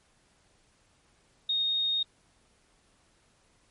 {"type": "tone", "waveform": "sine", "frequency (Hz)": 3712, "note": "A#7", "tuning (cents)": -8, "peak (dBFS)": -25, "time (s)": [1.49, 2.03], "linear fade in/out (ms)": 5, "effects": ["pink hiss -66 dBFS RMS until 3.7 s", "MP3 48 kbps"]}